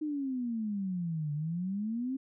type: exponential two-way sweep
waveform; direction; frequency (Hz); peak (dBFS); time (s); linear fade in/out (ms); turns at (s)
sine; down then up; 311.1 to 145.2 to 271.7; -31; 0.01-2.17; 10; 1.33
effects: none